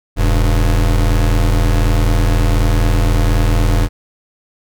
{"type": "tone pair together", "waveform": "square", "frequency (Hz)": [40.68, 98], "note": ["E1", "G2"], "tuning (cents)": [-22, 0], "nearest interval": "octave + minor third", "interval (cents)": 1522, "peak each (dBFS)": [-12, -17], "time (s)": [0.16, 3.89], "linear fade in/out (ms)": 50, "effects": []}